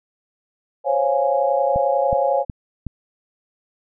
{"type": "chord", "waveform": "sine", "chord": "Db major seventh", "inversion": "third", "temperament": "equal", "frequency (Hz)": [523.3, 554.4, 698.5, 830.6], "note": ["C5", "Db5", "F5", "Ab5"], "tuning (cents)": [0, 0, 0, 0], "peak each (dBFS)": [-23, -19, -23, -22], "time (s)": [0.84, 2.45], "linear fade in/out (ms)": 50}
{"type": "click train", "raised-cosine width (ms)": 5, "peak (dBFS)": -15, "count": 4, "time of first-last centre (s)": [1.76, 2.867], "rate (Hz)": 2.71}
{"effects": []}